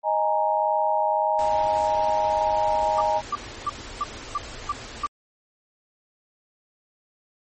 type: chord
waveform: sine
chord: D# suspended fourth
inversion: none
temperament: equal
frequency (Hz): 622.3 / 830.6 / 932.3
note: D#5 / G#5 / A#5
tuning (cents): 0 / 0 / 0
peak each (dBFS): -24 / -23 / -24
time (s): 0.03-3.22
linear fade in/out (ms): 50
type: band-stop noise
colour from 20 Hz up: pink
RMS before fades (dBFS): -38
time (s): 1.39-5.07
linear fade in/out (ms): 0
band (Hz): 140 to 210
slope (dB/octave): 96
type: tone bursts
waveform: sine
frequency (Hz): 1174.7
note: D6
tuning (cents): 0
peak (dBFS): -21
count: 7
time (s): 2.98-5.064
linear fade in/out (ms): 5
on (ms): 32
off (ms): 310
effects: MP3 32 kbps